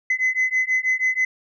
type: beating tone pair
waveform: sine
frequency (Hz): 2029 / 2035.2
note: B6 / C7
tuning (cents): +46 / -48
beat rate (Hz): 6.2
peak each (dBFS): -20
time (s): 0.1-1.25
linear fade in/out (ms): 5
effects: tanh soft clip ceiling -14 dBFS